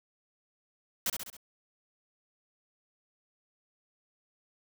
white noise with echo, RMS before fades -30 dBFS, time 1.06-1.1 s, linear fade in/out 2 ms, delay 67 ms, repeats 4, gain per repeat -5 dB, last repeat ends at 1.368 s, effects none

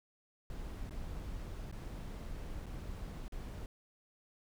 brown noise with dropouts, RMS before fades -43 dBFS, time 0.5-3.66 s, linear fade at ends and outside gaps 1 ms, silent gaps 0.895-0.908 / 1.714-1.725 / 2.659-2.665 / 3.281-3.322 s, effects none

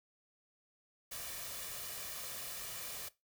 white noise with comb filter, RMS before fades -44 dBFS, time 1.11-3.09 s, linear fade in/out 10 ms, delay 1.7 ms, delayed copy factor +0.5, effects noise-tail reverb RT60 0.2 s tail -18 dB re dry

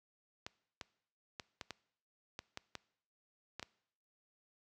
clicks, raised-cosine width 0.2 ms, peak -25 dBFS, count 10, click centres 0.465 / 0.812 / 1.398 / 1.612 / 1.707 / 2.391 / 2.574 / 2.753 / 3.596 / 3.628 s, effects noise-tail reverb RT60 0.7 s tail -22 dB re dry + high-pass 60 Hz 12 dB/octave

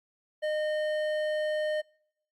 triangle tone with hard clipping, 612 Hz, D#5, 29 cents flat, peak -29 dBFS, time 0.42-1.82 s, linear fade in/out 20 ms, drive 14 dB, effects noise-tail reverb RT60 0.7 s tail -25 dB re dry + Opus 48 kbps

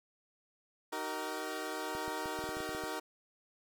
15% pulse chord, D# minor, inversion none, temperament equal with one note detuned, 311.1 / 379.5 / 466.2 Hz, D#4 / F#4 / A#4, 0 / +44 / 0 cents, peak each -35 dBFS, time 0.92-3 s, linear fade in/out 10 ms
clicks, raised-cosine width 3 ms, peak -34 dBFS, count 11, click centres 1.951 / 2.08 / 2.258 / 2.39 / 2.44 / 2.491 / 2.569 / 2.604 / 2.692 / 2.749 / 2.838 s
effects none

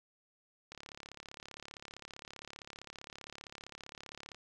click train, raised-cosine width 0.2 ms, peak -29 dBFS, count 129, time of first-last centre 0.72-4.346 s, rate 35.3 Hz, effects none

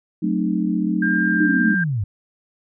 sine chord, F# diminished seventh, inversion none, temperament equal with one note detuned, 185 / 220 / 261.6 / 306.1 Hz, F#3 / A3 / C4 / Eb4, 0 / 0 / 0 / -28 cents, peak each -22 / -23 / -28 / -23 dBFS, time 0.22-1.75 s, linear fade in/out 10 ms
sine tone with pitch glide, 1600 to 1589.9 Hz, G6 to G6, +35 to +24 cents, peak -19 dBFS, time 1.02-1.84 s, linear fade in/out 5 ms, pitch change -11 cents, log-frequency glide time 1.24-1.43 s
sine linear sweep, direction down, 317.6 to 92.5 Hz, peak -19 dBFS, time 1.4-2.04 s, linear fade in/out 5 ms
effects none

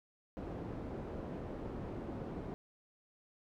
white low-pass noise, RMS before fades -43 dBFS, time 0.37-2.54 s, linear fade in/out 0 ms, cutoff 400 Hz, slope 12 dB/octave, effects none

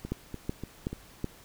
two click trains, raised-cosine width 3 ms, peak -23 / -17 dBFS, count 4 / 4, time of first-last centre 0.05-0.93 / 0.12-1.244 s, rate 3.41 / 2.67 Hz, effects pink hiss -54 dBFS RMS until 1.44 s

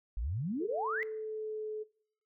sine exponential sweep, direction up, 47.18 to 2093 Hz, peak -32 dBFS, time 0.17-1.03 s, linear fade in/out 0 ms
sine tone with pitch glide, 440 to 429.5 Hz, A4 to A4, 0 to -42 cents, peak -36 dBFS, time 0.6-1.84 s, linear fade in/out 20 ms, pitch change -42 cents, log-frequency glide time 0.79-1.72 s
effects noise-tail reverb RT60 0.6 s tail -21 dB re dry

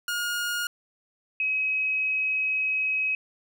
sawtooth / sine tone pair in turn, 1429 / 2546 Hz, F6 / D#7, +39 / +39 cents, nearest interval minor seventh, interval 1000 cents, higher second, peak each -23 dBFS, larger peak neither, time 0.08-0.67 / 1.4-3.15 s, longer second, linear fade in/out 2 ms, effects none

